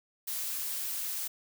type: noise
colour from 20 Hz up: blue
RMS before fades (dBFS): -35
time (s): 0.27-1.28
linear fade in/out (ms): 10
effects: none